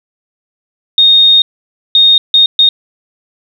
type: tone bursts at uneven times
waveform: sine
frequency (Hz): 3700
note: A#7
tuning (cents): -14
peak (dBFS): -3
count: 4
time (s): 0.98-1.42 / 1.95-2.18 / 2.34-2.46 / 2.59-2.69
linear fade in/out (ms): 2
effects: 7-bit